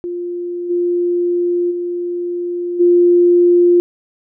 sine tone with level steps, 350.6 Hz, F4, 7 cents sharp, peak -20 / -13 / -18 / -7 dBFS, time 0.04-3.8 s, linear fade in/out 0 ms, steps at 0.69 / 1.7 / 2.79 s, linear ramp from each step 20 ms, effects none

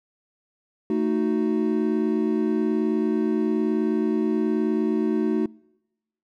triangle chord, D# diminished, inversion second, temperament equal with one note detuned, 222 / 311.1 / 370 Hz, A3 / D#4 / F#4, +16 / 0 / 0 cents, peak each -23 dBFS, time 0.9-5.46 s, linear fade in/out 2 ms, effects noise-tail reverb RT60 1.0 s tail -26 dB re dry

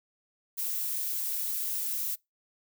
violet noise, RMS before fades -32 dBFS, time 0.57-2.16 s, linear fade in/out 20 ms, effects noise-tail reverb RT60 0.2 s tail -25 dB re dry

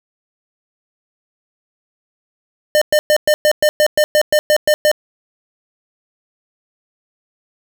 square tone bursts, 604 Hz, D5, 48 cents sharp, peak -10 dBFS, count 13, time 2.75-4.915 s, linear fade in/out 0 ms, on 65 ms, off 110 ms, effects none

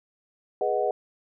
sine chord, G# minor seventh, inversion none, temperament equal with one note detuned, 415.3 / 490.8 / 622.3 / 740 Hz, G#4 / B4 / D#5 / F#5, 0 / -11 / 0 / 0 cents, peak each -28 dBFS, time 0.61-0.91 s, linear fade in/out 2 ms, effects none

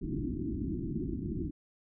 white low-pass noise, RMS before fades -35 dBFS, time 0.01-1.51 s, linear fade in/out 10 ms, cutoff 360 Hz, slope 96 dB/octave, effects none

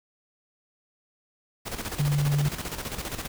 pink noise with tremolo, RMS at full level -32 dBFS, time 1.65-3.28 s, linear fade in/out 20 ms, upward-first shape square, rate 15 Hz, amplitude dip 60%
sine tone, 144.8 Hz, D3, 24 cents flat, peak -21 dBFS, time 1.99-2.49 s, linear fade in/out 10 ms
effects none

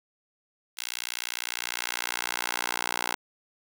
10% pulse tone with high-pass filter sweep, 59.9 Hz, A#1, 48 cents sharp, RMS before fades -33 dBFS, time 0.77-3.15 s, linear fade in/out 10 ms, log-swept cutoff 2900 to 860 Hz, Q 0.81, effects none

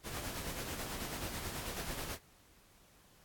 pink noise with tremolo, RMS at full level -40 dBFS, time 0.03-2.19 s, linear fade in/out 50 ms, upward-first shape sine, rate 9.2 Hz, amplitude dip 40%, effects pink hiss -64 dBFS RMS until 3.24 s + AAC 64 kbps

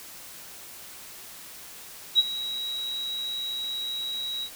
sine tone with ADSR envelope, 3858 Hz, B7, 41 cents flat, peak -13 dBFS, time 2.15-4.5 s, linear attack 39 ms, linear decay 30 ms, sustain -16 dB, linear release 69 ms, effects white hiss -44 dBFS RMS until 4.55 s

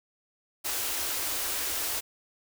white band-stop noise, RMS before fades -31 dBFS, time 0.64-2.01 s, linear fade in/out 20 ms, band 110 to 250 Hz, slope 96 dB/octave, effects none

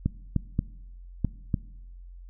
clicks, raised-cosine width 5 ms, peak -11 dBFS, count 5, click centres 0.06 / 0.363 / 0.591 / 1.247 / 1.542 s, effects noise-tail reverb RT60 1.0 s tail -21 dB re dry + added 44 Hz sine -42 dBFS peak until 2.29 s

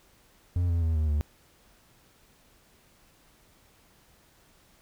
triangle tone with pitch steps, 88.3 / 84.61 / 81.07 / 77.67 / 74.42 Hz, F2 / E2 / E2 / D#2 / D2, +20 / +46 / -28 / -2 / +24 cents, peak -21 dBFS, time 0.56-1.21 s, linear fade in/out 0 ms, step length 130 ms, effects pink hiss -61 dBFS RMS until 4.81 s

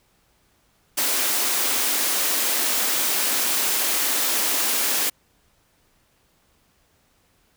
white high-pass noise, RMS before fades -22 dBFS, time 0.97-5.1 s, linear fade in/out 10 ms, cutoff 220 Hz, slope 48 dB/octave, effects pink hiss -63 dBFS RMS until 7.56 s

